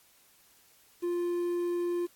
triangle tone with quantisation, 349.2 Hz, F4, in tune, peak -26 dBFS, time 1.02-2.07 s, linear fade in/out 20 ms, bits 9, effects white hiss -62 dBFS RMS until 2.15 s + AAC 64 kbps

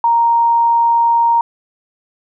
sine tone, 932.3 Hz, A#5, in tune, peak -9 dBFS, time 0.04-1.41 s, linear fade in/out 2 ms, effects none

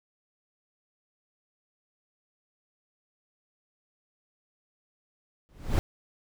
brown noise with exponential growth, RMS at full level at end -20 dBFS, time 5.49-5.79 s, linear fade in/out 0 ms, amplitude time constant 64 ms, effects none

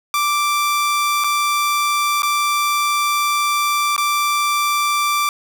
sawtooth tone with dropouts, 1174 Hz, D6, 1 cent flat, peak -12 dBFS, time 0.14-5.29 s, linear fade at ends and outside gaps 1 ms, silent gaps 1.239-1.243 / 2.221-2.231 / 3.964-3.979 s, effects none

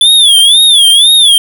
square tone with vibrato, 3438 Hz, A7, 41 cents flat, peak -3 dBFS, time 0.01-1.38 s, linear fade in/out 2 ms, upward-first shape sine, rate 2 Hz, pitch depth 150 cents each way, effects none

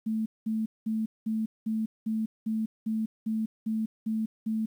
sine tone bursts, 220 Hz, A3, in tune, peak -26 dBFS, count 12, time 0.06-4.66 s, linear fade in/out 10 ms, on 200 ms, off 200 ms, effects 10-bit

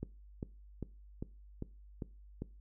click train, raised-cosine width 3 ms, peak -26 dBFS, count 7, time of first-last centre 0.03-2.42 s, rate 2.51 Hz, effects noise-tail reverb RT60 0.3 s tail -20 dB re dry + added 50 Hz sine -53 dBFS peak until 2.6 s

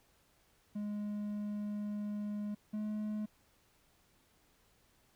triangle tone pair in turn, 207.7 / 212.3 Hz, G#3 / G#3, 0 / +38 cents, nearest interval unison, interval 38 cents, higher second, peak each -34 / -33 dBFS, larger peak second, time 0.75-2.55 / 2.73-3.26 s, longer first, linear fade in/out 10 ms, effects pink hiss -70 dBFS RMS until 5.15 s

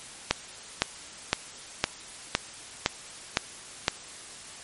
click train, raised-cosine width 0.2 ms, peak -3 dBFS, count 8, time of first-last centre 0.31-3.881 s, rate 1.96 Hz, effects white hiss -44 dBFS RMS until 4.63 s + MP3 48 kbps

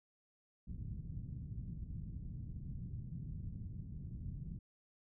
white low-pass noise, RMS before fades -45 dBFS, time 0.67-4.59 s, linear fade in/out 5 ms, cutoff 160 Hz, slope 24 dB/octave, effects none

